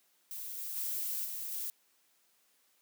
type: noise with level steps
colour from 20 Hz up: violet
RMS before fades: -42 / -40 / -36 / -40 / -38 dBFS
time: 0.31-1.7 s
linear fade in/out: 0 ms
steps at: 0.57 / 0.75 / 1.24 / 1.51 s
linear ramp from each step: 20 ms
effects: white hiss -71 dBFS RMS until 2.81 s + high-pass 200 Hz 12 dB/octave